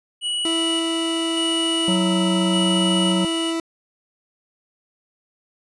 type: tone with tremolo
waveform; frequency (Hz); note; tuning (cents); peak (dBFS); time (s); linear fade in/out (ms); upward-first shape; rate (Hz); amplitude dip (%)
square; 2932; F#7; -16; -22; 0.21-3.54; 50; square; 0.86; 40
type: tone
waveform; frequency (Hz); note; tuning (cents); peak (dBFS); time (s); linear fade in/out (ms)
40% pulse; 329.6; E4; 0; -21; 0.45-3.6; 2
type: harmonic tone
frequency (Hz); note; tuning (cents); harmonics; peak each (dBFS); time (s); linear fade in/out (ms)
185.5; F#3; +5; 1 / 3 / 5 / 7; -19 / -29 / -33 / -36; 1.88-3.25; 2
effects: resampled to 24000 Hz